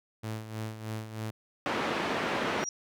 sawtooth tone with tremolo, 109.7 Hz, A2, 5 cents flat, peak -29 dBFS, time 0.23-1.31 s, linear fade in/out 10 ms, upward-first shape sine, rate 3.2 Hz, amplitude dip 65%
pink band-pass noise, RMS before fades -31 dBFS, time 1.66-2.64 s, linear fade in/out 0 ms, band 250 to 2500 Hz, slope 12 dB/octave
sine tone with exponential growth, 5710 Hz, F8, 37 cents sharp, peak -29 dBFS, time 2.52-2.69 s, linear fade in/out 1 ms, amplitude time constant 35 ms
effects none

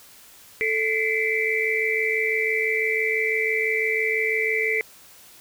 sine tone cluster, 439.8 / 2008 / 2094 / 2322 Hz, A4 / B6 / C7 / D7, -1 / +28 / +1 / -20 cents, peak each -26 dBFS, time 0.61-4.81 s, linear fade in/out 0 ms, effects white hiss -49 dBFS RMS until 5.4 s

